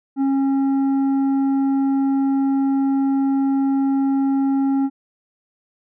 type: tone with tanh clipping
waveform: triangle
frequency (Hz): 272.5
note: C#4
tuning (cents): -29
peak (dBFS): -17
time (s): 0.16-4.9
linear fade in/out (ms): 50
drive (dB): 11
effects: none